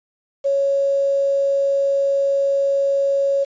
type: tone with quantisation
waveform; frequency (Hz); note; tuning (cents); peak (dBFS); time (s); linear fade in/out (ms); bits
sine; 554.4; C#5; 0; -15; 0.44-3.45; 20; 7
effects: resampled to 16000 Hz